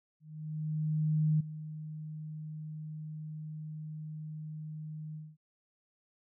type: tone with ADSR envelope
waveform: sine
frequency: 154.5 Hz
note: D#3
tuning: 12 cents flat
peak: -24 dBFS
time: 0.2-5.37 s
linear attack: 1200 ms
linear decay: 10 ms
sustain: -15 dB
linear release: 220 ms
effects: none